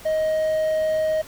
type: tone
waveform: triangle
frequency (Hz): 627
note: D#5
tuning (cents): +13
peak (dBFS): -17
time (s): 0.05-1.22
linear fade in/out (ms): 10
effects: pink hiss -43 dBFS RMS until 1.27 s